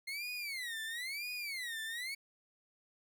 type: tone with vibrato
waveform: 30% pulse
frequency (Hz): 2093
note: C7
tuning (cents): 0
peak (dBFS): -36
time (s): 0.07-2.15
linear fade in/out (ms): 10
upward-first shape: sine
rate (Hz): 1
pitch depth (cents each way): 290
effects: none